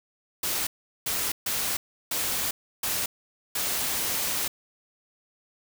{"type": "noise bursts at uneven times", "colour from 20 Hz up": "white", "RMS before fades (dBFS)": -28, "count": 6, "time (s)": [[0.43, 0.67], [1.06, 1.32], [1.46, 1.77], [2.11, 2.51], [2.83, 3.06], [3.55, 4.48]], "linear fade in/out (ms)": 5, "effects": []}